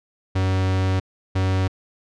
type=tone bursts at uneven times; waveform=45% pulse; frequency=94.3 Hz; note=F#2; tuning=33 cents sharp; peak=-18 dBFS; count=2; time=0.35-1 / 1.35-1.68 s; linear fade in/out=10 ms; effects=low-pass 5000 Hz 12 dB/octave